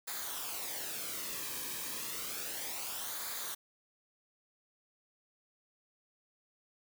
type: noise with flanger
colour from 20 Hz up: white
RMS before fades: -40 dBFS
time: 0.07-3.55 s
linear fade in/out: 10 ms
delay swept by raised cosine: 0.35 to 1.45 ms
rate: 0.31 Hz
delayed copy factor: -0.6
effects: none